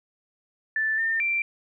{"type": "tone with pitch steps", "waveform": "sine", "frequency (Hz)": [1760, 1808, 2355], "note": ["A6", "A6", "D7"], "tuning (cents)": [0, 47, 4], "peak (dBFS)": -22, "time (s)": [0.76, 1.42], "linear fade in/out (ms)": 2, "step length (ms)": 220, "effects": []}